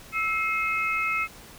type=tone cluster; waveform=sine; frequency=1313 / 2136 / 2560 Hz; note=E6 / C7 / D#7; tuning=-7 / +35 / +49 cents; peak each=-28 dBFS; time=0.12-1.28 s; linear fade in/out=50 ms; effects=pink hiss -47 dBFS RMS until 1.58 s